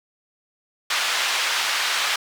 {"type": "band-pass noise", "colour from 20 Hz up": "white", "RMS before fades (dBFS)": -23, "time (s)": [0.9, 2.16], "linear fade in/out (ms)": 5, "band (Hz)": [960, 3800], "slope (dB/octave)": 12, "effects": []}